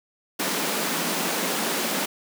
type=high-pass noise; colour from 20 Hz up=pink; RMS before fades=-26 dBFS; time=0.39-2.06 s; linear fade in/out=10 ms; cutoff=170 Hz; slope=96 dB/octave; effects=none